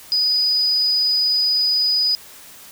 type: tone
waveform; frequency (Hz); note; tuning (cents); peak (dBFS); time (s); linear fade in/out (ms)
sine; 4962; D#8; -6; -15; 0.12-2.15; 0
effects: white hiss -42 dBFS RMS until 2.71 s